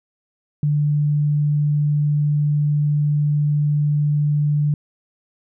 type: tone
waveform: sine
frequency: 147.7 Hz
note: D3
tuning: 10 cents sharp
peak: -15 dBFS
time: 0.63-4.74 s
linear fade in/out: 2 ms
effects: none